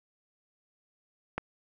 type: click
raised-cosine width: 0.5 ms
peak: -16 dBFS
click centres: 1.38 s
effects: none